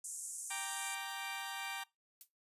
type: band-pass noise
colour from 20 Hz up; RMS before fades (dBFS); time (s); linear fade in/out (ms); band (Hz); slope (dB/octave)
white; -45; 0.04-0.95; 5; 6700 to 9800; 48
type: chord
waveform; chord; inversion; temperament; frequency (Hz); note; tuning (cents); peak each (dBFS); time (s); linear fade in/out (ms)
15% pulse; G minor; none; equal; 784 / 932.3 / 1174.7; G5 / Bb5 / D6; 0 / 0 / 0; -37 / -39 / -41; 0.5-1.84; 10
type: noise with exponential decay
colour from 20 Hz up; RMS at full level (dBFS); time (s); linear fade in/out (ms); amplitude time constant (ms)
violet; -45; 2.21-2.29; 0; 17
effects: noise-tail reverb RT60 0.2 s tail -21 dB re dry + resampled to 32000 Hz